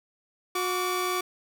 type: tone pair together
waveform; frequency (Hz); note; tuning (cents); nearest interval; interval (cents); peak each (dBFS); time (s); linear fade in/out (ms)
sawtooth; 362.9 / 1152; F#4 / D6; -34 / -34; octave + minor sixth; 2000; -25; 0.55-1.21; 5
effects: none